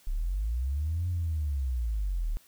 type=linear two-way sweep; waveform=sine; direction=up then down; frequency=31.95 to 90 to 35.33 Hz; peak=-26 dBFS; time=0.07-2.37 s; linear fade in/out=0 ms; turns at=1.08 s; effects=tanh soft clip ceiling -22 dBFS + white hiss -60 dBFS RMS until 2.47 s